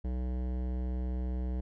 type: tone with hard clipping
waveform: sine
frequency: 62.5 Hz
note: B1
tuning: 21 cents sharp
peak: -33 dBFS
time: 0.04-1.61 s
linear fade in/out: 10 ms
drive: 16 dB
effects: none